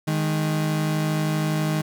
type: tone pair together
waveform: 35% pulse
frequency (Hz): 155.56 / 208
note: D#3 / G#3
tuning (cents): 0 / +3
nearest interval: perfect fourth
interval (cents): 503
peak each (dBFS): -20 / -28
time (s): 0.07-1.82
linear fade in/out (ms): 10
effects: none